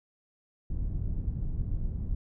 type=low-pass noise; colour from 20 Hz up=pink; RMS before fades=-31 dBFS; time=0.7-2.15 s; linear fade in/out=5 ms; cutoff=110 Hz; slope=12 dB/octave; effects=none